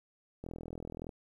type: click train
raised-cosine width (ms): 2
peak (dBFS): -29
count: 28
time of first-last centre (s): 0.44-1.092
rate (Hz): 41.4
effects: 11-bit